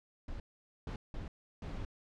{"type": "noise bursts at uneven times", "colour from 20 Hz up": "brown", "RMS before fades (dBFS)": -41, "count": 4, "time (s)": [[0.28, 0.4], [0.87, 0.96], [1.14, 1.28], [1.62, 1.85]], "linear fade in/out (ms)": 2, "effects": ["low-pass 5000 Hz 12 dB/octave"]}